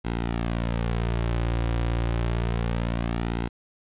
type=tone with flanger; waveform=sawtooth; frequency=57.8 Hz; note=A#1; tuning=14 cents flat; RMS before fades=-26 dBFS; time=0.04-3.49 s; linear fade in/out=20 ms; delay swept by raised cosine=1.7 to 4.7 ms; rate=0.29 Hz; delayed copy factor=-0.6; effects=resampled to 8000 Hz + 9-bit